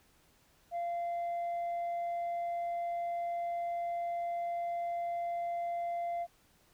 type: tone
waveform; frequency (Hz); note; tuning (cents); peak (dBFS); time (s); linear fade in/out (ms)
sine; 690; F5; -21; -30; 0.71-6.27; 50
effects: tanh soft clip ceiling -32 dBFS + pink hiss -67 dBFS RMS until 6.73 s